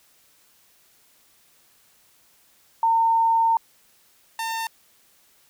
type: tone pair in turn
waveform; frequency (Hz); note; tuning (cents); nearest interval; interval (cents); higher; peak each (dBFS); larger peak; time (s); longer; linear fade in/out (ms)
sine / sawtooth; 910 / 903.7; A#5 / A5; -42 / +46; unison; 12; first; -16 / -22; first; 2.83-3.57 / 4.39-4.67; first; 2
effects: white hiss -59 dBFS RMS until 5.49 s